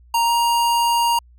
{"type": "tone with pitch glide", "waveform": "square", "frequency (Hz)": [932.3, 939.9], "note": ["A#5", "A#5"], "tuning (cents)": [0, 14], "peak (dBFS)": -16, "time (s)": [0.14, 1.19], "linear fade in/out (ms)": 5, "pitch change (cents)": 14, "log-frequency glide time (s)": [0.25, 0.31], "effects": ["added 60 Hz sine -46 dBFS peak until 1.38 s"]}